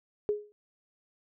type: tone with exponential decay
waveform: sine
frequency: 417.2 Hz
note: G#4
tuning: 8 cents sharp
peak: -22 dBFS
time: 0.29-0.52 s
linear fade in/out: 0 ms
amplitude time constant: 50 ms
effects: none